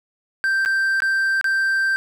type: tone with dropouts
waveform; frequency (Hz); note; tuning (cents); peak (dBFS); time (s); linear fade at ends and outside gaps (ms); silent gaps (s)
triangle; 1568; G6; 0; -15; 0.44-1.96; 0; 0.65-0.659 / 1.003-1.021 / 1.412-1.443
effects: none